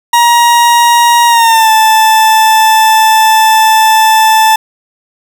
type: tone with pitch glide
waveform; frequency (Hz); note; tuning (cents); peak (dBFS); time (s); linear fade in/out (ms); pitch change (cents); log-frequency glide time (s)
40% pulse; 947 to 878.5; A#5 to A5; +27 to -3; -3; 0.13-4.56; 5; -130; 1.27-1.7
effects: none